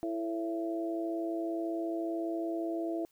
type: harmonic tone with a mistuned harmonic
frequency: 111.6 Hz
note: A2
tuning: 25 cents sharp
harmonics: 3 / 4 / 5 / 6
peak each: -33 / -44 / -46 / -37 dBFS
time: 0.03-3.05 s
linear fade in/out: 0 ms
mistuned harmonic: 3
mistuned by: -16 cents
effects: white hiss -70 dBFS RMS until 3.11 s